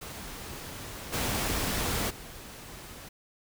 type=noise with level steps; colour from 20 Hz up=pink; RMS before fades=-41 / -30 / -45 dBFS; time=0.01-3.09 s; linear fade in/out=10 ms; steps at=1.12 / 2.09 s; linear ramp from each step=20 ms; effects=none